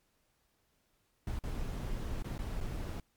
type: noise with dropouts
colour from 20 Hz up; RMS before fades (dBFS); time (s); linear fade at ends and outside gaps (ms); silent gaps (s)
brown; -37; 1.27-3; 2; 1.39-1.437 / 2.225-2.243 / 2.38-2.39 / 2.605-2.61
effects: pink hiss -75 dBFS RMS until 3.16 s + MP3 96 kbps